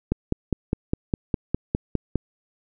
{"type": "click train", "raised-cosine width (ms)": 3, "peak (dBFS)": -8, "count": 11, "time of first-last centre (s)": [0.12, 2.157], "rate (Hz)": 4.91, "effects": []}